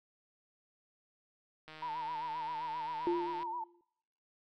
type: click train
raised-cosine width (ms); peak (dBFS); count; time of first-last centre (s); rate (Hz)
0.3; -34; 274; 1.68-3.43; 156
type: tone with vibrato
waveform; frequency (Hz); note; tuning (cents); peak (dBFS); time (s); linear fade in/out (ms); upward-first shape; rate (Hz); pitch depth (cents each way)
sine; 932.3; A#5; 0; -36; 1.82-3.64; 5; sine; 7.6; 100
type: tone with exponential decay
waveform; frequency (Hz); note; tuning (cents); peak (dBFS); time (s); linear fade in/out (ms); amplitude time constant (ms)
sine; 347.4; F4; -9; -27; 3.07-3.81; 1; 160
effects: noise-tail reverb RT60 0.8 s tail -26 dB re dry